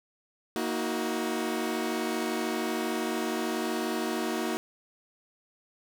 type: chord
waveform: sawtooth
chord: D# minor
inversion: second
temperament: equal with one note detuned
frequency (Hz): 233.1 / 317.1 / 370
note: A#3 / D#4 / F#4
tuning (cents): 0 / +33 / 0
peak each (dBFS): -29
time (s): 0.56-4.57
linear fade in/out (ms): 0
effects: none